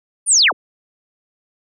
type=linear sweep; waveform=sine; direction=down; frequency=9800 to 110.8 Hz; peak=-9 dBFS; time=0.26-0.53 s; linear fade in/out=50 ms; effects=none